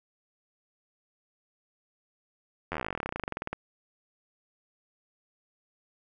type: slowing click train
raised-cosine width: 0.5 ms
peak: -17 dBFS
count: 30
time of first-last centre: 2.72-3.53 s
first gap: 11 ms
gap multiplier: 1.06
effects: none